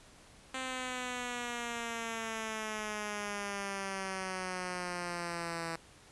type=exponential sweep; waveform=5% pulse; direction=down; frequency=261.6 to 164.6 Hz; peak=-25 dBFS; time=0.54-5.76 s; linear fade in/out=2 ms; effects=pink hiss -58 dBFS RMS until 6.11 s + resampled to 24000 Hz